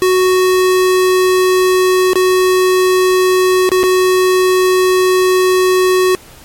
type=tone with dropouts; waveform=square; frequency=370 Hz; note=F#4; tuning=in tune; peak=-9 dBFS; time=0.02-6.15 s; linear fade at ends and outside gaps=0 ms; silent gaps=2.133-2.156 / 3.691-3.717 / 3.832-3.837 s; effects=pink hiss -39 dBFS RMS until 6.44 s + MP3 64 kbps